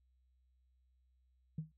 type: tone with exponential decay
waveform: sine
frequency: 157 Hz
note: D#3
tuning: 16 cents sharp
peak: -33 dBFS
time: 1.58-1.72 s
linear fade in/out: 5 ms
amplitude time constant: 30 ms
effects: tanh soft clip ceiling -31 dBFS + added 63 Hz sine -70 dBFS peak until 1.77 s